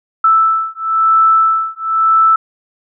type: beating tone pair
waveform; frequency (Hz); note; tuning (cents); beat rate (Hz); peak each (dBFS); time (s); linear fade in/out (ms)
sine; 1318.5 / 1319.49; E6 / E6; 0 / +1; 0.99; -12; 0.24-2.36; 5
effects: none